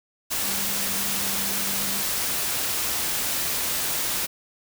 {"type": "tone in noise", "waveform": "sine", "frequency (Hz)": 196.7, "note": "G3", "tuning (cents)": 6, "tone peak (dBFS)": -37, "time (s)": [0.43, 2.03], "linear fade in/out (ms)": 20, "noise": "white", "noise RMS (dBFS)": -26, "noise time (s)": [0.3, 4.27], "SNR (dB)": -14, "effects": []}